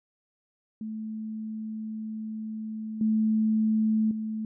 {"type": "tone with level steps", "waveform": "sine", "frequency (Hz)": 218.2, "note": "A3", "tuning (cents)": -14, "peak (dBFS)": [-32, -21, -29], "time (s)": [0.81, 4.45], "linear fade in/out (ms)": 2, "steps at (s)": [3.01, 4.11], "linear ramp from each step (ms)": 2, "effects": []}